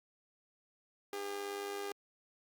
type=tone with amplitude modulation; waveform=sawtooth; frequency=403.1 Hz; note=G4; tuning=48 cents sharp; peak=-32 dBFS; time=1.13-1.92 s; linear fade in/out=2 ms; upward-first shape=sine; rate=98.4 Hz; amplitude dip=60%; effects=Opus 48 kbps